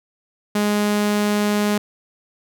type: tone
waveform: sawtooth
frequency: 207.7 Hz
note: G#3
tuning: in tune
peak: -13 dBFS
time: 0.55-1.78 s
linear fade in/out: 5 ms
effects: none